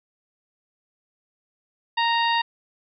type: harmonic tone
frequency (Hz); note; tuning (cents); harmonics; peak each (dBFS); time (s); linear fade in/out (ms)
930; A#5; -4; 1 / 2 / 3 / 4 / 5; -21 / -26 / -28 / -29 / -34; 1.97-2.42; 10
effects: none